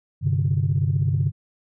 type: chord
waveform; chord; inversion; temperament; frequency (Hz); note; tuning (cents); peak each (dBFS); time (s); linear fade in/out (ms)
sine; G suspended fourth; none; equal with one note detuned; 97.72 / 130.81 / 146.83; G2 / C3 / D3; -5 / 0 / 0; -22; 0.21-1.32; 50
effects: tanh soft clip ceiling -11 dBFS